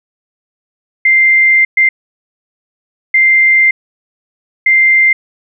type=tone bursts at uneven times; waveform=sine; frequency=2092 Hz; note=C7; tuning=1 cent flat; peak=-5 dBFS; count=4; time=1.05-1.65 / 1.77-1.89 / 3.14-3.71 / 4.66-5.13 s; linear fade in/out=5 ms; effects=none